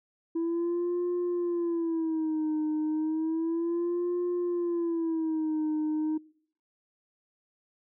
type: tone with vibrato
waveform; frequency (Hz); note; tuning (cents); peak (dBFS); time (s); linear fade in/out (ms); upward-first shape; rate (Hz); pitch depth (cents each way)
sine; 329.6; E4; 0; -24; 0.35-6.18; 10; sine; 0.32; 120
effects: noise-tail reverb RT60 0.6 s tail -24 dB re dry + tanh soft clip ceiling -25 dBFS